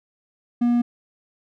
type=tone; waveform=triangle; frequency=239.8 Hz; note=A#3; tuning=49 cents sharp; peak=-14 dBFS; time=0.61-0.82 s; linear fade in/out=10 ms; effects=none